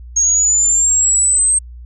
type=linear sweep; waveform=sine; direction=up; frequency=6530 to 8372 Hz; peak=-10 dBFS; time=0.16-1.59 s; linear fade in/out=10 ms; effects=added 60 Hz sine -31 dBFS peak until 1.85 s